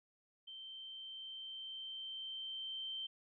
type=tone with level ramp; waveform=sine; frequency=3119 Hz; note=G7; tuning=9 cents flat; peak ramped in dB=-48 to -40 dBFS; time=0.47-3.07 s; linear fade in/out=10 ms; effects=none